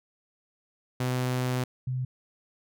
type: tone pair in turn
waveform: sawtooth / sine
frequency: 126.6 / 128 Hz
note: B2 / C3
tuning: +43 / -38 cents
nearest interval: unison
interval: 19 cents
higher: second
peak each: -22 / -27 dBFS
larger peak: first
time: 1-1.64 / 1.87-2.05 s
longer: first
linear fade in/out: 5 ms
effects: none